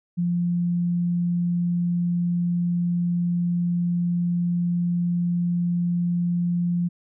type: tone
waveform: sine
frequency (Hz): 174.2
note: F3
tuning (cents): -4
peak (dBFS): -20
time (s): 0.17-6.89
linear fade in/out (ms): 20
effects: none